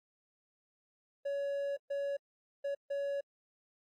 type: tone bursts at uneven times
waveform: triangle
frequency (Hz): 562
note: C#5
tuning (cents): +24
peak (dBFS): -31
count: 4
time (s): 1.25-1.77 / 1.9-2.17 / 2.64-2.75 / 2.9-3.21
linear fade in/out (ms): 10
effects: AAC 64 kbps